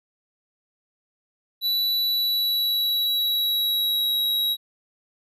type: tone with pitch glide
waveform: square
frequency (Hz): 3951 to 3854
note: B7 to B7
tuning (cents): 0 to -43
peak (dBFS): -21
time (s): 1.61-4.57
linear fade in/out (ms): 50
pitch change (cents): -43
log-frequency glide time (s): 1.99-4.16
effects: none